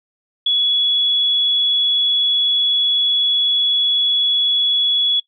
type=tone; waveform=sine; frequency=3382 Hz; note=G#7; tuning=31 cents sharp; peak=-13 dBFS; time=0.46-5.2 s; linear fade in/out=5 ms; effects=noise-tail reverb RT60 0.1 s tail -20 dB re dry